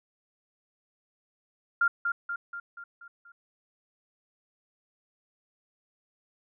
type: tone with echo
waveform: sine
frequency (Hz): 1396.9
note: F6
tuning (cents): 0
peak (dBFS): -20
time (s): 1.81-1.88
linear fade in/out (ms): 5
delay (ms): 240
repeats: 6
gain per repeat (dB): -5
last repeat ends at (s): 3.32
effects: none